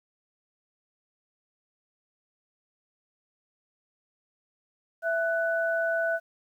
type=tone pair together; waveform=sine; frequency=663 / 1488.4 Hz; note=E5 / F#6; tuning=+10 / +10 cents; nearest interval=octave + major second; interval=1400 cents; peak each=-26 / -28 dBFS; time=5.02-6.2 s; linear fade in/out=50 ms; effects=10-bit